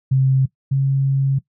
sine tone pair in turn, 132.9 / 136.16 Hz, C3 / C#3, +27 / -31 cents, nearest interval unison, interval 42 cents, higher second, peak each -12 / -14 dBFS, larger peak first, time 0.11-0.46 / 0.71-1.39 s, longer second, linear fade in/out 10 ms, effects noise-tail reverb RT60 0.1 s tail -18 dB re dry

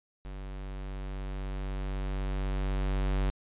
square tone with level ramp, 48.02 Hz, G1, 35 cents flat, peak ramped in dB -39 to -26 dBFS, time 0.25-3.3 s, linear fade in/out 0 ms, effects resampled to 8000 Hz

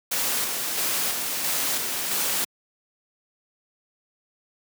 white noise with tremolo, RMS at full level -25 dBFS, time 0.11-2.45 s, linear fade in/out 10 ms, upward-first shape square, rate 1.5 Hz, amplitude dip 30%, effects high-pass 150 Hz 12 dB/octave

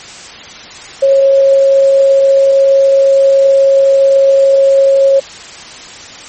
sine tone, 546 Hz, C#5, 26 cents flat, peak -4 dBFS, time 1.02-5.2 s, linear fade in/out 10 ms, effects white hiss -30 dBFS RMS until 6.28 s + MP3 32 kbps

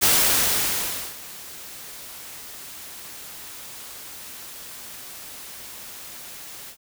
white noise with ADSR envelope, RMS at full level -17 dBFS, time 0.01-6.77 s, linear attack 26 ms, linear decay 1100 ms, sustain -22 dB, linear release 78 ms, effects none

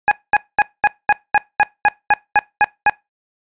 25% pulse tone bursts, 830.6 Hz, G#5, in tune, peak -5 dBFS, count 12, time 0.08-2.896 s, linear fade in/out 0 ms, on 33 ms, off 220 ms, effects noise-tail reverb RT60 0.2 s tail -21 dB re dry + resampled to 8000 Hz

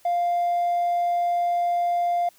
triangle tone, 698.5 Hz, F5, in tune, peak -17 dBFS, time 0.05-2.29 s, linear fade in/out 5 ms, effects tanh soft clip ceiling -16 dBFS + white hiss -57 dBFS RMS until 2.38 s

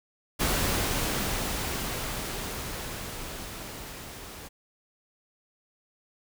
pink noise with level ramp, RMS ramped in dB -26 to -43 dBFS, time 0.39-4.49 s, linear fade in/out 20 ms, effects none

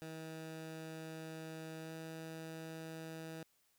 15% pulse tone with pitch glide, 160 to 161.3 Hz, D#3 to E3, +49 to -37 cents, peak -39 dBFS, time 0.02-3.43 s, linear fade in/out 0 ms, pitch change +14 cents, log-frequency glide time 1.8-1.93 s, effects white hiss -75 dBFS RMS until 3.78 s

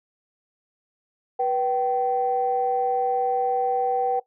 sine tone pair together, 487.8 / 771.2 Hz, B4 / G5, -21 / -28 cents, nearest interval minor sixth, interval 793 cents, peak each -24 / -21 dBFS, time 1.39-4.2 s, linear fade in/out 10 ms, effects noise-tail reverb RT60 0.1 s tail -17 dB re dry + tanh soft clip ceiling -12 dBFS

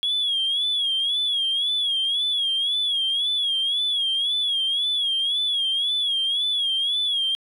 sine tone with vibrato, 3322 Hz, G#7, in tune, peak -19 dBFS, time 0.03-7.35 s, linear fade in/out 0 ms, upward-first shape sine, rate 1.9 Hz, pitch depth 93 cents each way, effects tanh soft clip ceiling -17 dBFS + 10-bit

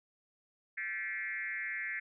sine tone with frequency modulation, 1938 Hz, B6, 33 cents flat, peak -35 dBFS, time 0.77-2 s, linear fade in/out 10 ms, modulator 191 Hz, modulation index 1.6, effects none

